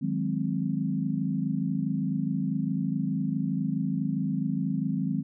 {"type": "chord", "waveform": "sine", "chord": "Ab dominant seventh", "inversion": "second", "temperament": "equal with one note detuned", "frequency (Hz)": [155.56, 182.98, 207.7, 261.6], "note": ["Eb3", "Gb3", "Ab3", "C4"], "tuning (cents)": [0, -19, 0, 0], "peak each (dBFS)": -31, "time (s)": [0.01, 5.23], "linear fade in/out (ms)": 20, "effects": []}